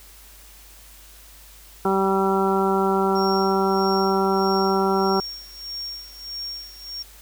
harmonic tone, 193.2 Hz, G3, 25 cents flat, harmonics 1 / 2 / 3 / 4 / 5 / 6 / 7, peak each -24 / -21 / -33 / -25 / -27 / -33 / -27 dBFS, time 1.85-5.2 s, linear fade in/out 2 ms
sine tone with tremolo, 5540 Hz, F8, 15 cents flat, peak -28 dBFS, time 3.15-7.03 s, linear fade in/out 10 ms, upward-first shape sine, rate 1.6 Hz, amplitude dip 80%
effects added 50 Hz sine -48 dBFS peak until 7.21 s + white hiss -48 dBFS RMS until 7.21 s

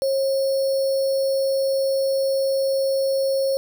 sine tone with sample-and-hold, 541 Hz, C#5, 42 cents flat, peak -18 dBFS, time 0.02-3.57 s, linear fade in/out 0 ms, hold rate 4900 Hz, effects none

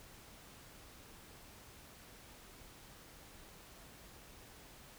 silence, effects pink hiss -57 dBFS RMS until 4.98 s

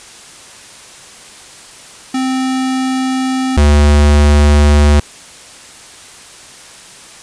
square tone pair in turn, 260.6 / 73.38 Hz, C4 / D2, -7 / -1 cents, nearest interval octave + minor seventh, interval 2194 cents, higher first, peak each -14 / -6 dBFS, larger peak second, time 2.14-3.57 / 3.57-5 s, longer neither, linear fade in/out 5 ms, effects white hiss -36 dBFS RMS until 7.22 s + resampled to 22050 Hz

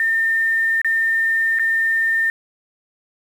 sine tone with dropouts, 1809 Hz, A6, 48 cents sharp, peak -15 dBFS, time 0-2.3 s, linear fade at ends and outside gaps 1 ms, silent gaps 0.816-0.846 / 1.588-1.595 s, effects 7-bit

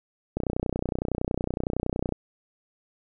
click train, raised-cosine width 2 ms, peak -13 dBFS, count 55, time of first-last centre 0.37-2.123 s, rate 30.8 Hz, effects none

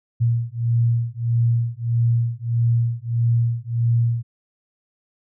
sine beating tone pair, 116.54 / 118.14 Hz, A#2 / A#2, 0 / +24 cents, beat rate 1.6 Hz, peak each -20 dBFS, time 0.2-4.23 s, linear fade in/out 20 ms, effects none

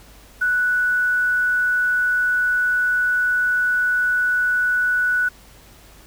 sine tone with quantisation, 1480 Hz, F#6, in tune, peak -16 dBFS, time 0.41-5.29 s, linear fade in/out 10 ms, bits 7, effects added 50 Hz sine -49 dBFS peak until 6.06 s + pink hiss -48 dBFS RMS until 6.06 s

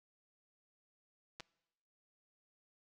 clicks, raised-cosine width 0.2 ms, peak -29 dBFS, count 2, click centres 1.399 / 1.405 s, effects noise-tail reverb RT60 1.0 s tail -23 dB re dry

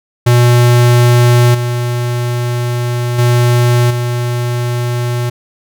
square tone with level steps, 121.2 Hz, B2, 32 cents flat, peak -6 / -14 / -8 / -14 dBFS, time 0.26-5.3 s, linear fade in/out 10 ms, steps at 1.54 / 3.18 / 3.9 s, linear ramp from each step 10 ms, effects none

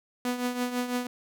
sawtooth tone with tremolo, 246.9 Hz, B3, in tune, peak -21 dBFS, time 0.25-1.07 s, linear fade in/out 2 ms, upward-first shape triangle, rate 6 Hz, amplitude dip 70%, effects none

